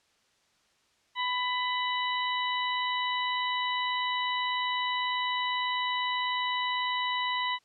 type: harmonic tone with a mistuned harmonic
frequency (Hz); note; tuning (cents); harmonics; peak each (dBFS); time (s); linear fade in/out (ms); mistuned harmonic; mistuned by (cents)
996; B5; +14; 1 / 2 / 3 / 4; -30 / -33 / -35 / -36; 1.15-7.59; 50; 4; -43
effects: white hiss -68 dBFS RMS until 7.64 s + low-pass 6000 Hz 12 dB/octave